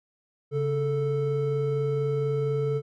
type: tone pair together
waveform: triangle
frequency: 138.59 / 440 Hz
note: C#3 / A4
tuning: 0 / 0 cents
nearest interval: octave + minor sixth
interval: 2000 cents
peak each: -25 / -24 dBFS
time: 0.51-2.82 s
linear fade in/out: 50 ms
effects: none